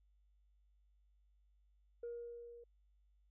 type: tone with level ramp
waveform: sine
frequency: 473.5 Hz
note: A#4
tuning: 27 cents sharp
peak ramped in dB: -40 to -54 dBFS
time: 2.03-2.64 s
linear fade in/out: 5 ms
effects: tanh soft clip ceiling -39 dBFS + added 50 Hz sine -69 dBFS peak until 3.3 s

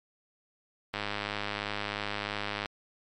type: click train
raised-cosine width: 0.3 ms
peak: -16 dBFS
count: 178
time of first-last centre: 0.94-2.658 s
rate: 103 Hz
effects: MP3 64 kbps

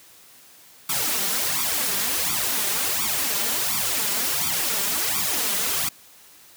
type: noise with flanger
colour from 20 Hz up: white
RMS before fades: -24 dBFS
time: 0.89-5.89 s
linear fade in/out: 5 ms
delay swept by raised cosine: 0.85 to 5.05 ms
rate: 1.4 Hz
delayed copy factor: +0.9
effects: white hiss -50 dBFS RMS until 6.56 s + high-pass 80 Hz 12 dB/octave

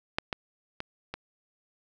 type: clicks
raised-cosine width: 0.3 ms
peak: -10 / -14 / -18 / -19 dBFS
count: 4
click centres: 0.185 / 0.328 / 0.804 / 1.14 s
effects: none

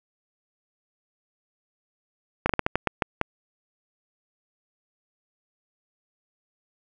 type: slowing click train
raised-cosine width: 0.5 ms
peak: -6 dBFS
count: 9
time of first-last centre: 2.46-3.214 s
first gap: 34 ms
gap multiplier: 1.28
effects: none

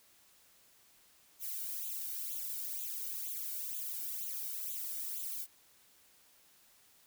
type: noise with flanger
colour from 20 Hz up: violet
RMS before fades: -40 dBFS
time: 1.39-5.47 s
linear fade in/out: 50 ms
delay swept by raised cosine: 0.28 to 1.38 ms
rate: 2.1 Hz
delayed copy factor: +1
effects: white hiss -65 dBFS RMS until 7.06 s

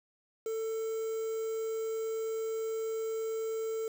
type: tone with quantisation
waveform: triangle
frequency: 445.2 Hz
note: A4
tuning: 20 cents sharp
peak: -30 dBFS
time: 0.46-3.88 s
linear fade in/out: 2 ms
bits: 8
effects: none

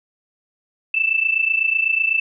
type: tone pair together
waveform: sine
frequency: 2637 / 2665 Hz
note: E7 / E7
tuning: 0 / +18 cents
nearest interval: unison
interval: 18 cents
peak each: -18 / -20 dBFS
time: 0.94-2.2 s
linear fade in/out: 5 ms
effects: none

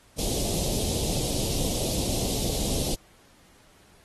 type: band-stop noise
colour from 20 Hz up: pink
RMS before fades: -28 dBFS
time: 0.18-2.95 s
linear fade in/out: 10 ms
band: 680 to 3300 Hz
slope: 24 dB/octave
effects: pink hiss -58 dBFS RMS until 4.04 s + AAC 32 kbps

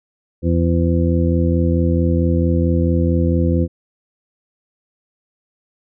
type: harmonic tone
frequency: 84.5 Hz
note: E2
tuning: 43 cents sharp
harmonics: 1 / 2 / 3 / 4 / 6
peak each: -16 / -19 / -21 / -22 / -24 dBFS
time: 0.42-3.68 s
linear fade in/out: 50 ms
effects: none

